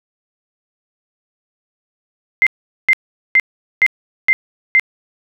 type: tone bursts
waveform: sine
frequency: 2085 Hz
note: C7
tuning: 7 cents flat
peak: -7 dBFS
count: 6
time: 2.42-4.796 s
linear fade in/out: 0 ms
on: 46 ms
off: 420 ms
effects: none